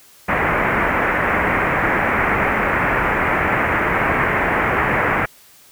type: low-pass noise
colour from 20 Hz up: white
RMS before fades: -18 dBFS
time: 0.28-5.26 s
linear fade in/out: 10 ms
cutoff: 2200 Hz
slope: 48 dB/octave
effects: white hiss -48 dBFS RMS until 5.71 s